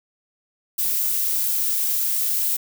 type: noise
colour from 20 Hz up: violet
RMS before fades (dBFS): -22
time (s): 0.78-2.57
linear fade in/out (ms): 10
effects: none